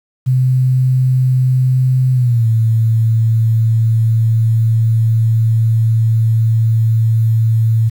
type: tone with pitch glide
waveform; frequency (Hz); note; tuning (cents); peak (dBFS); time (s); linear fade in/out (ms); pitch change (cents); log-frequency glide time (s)
sine; 128.5 to 112.51; C3 to A2; -31 to +39; -9; 0.26-7.9; 20; -230; 2.13-2.47
effects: 7-bit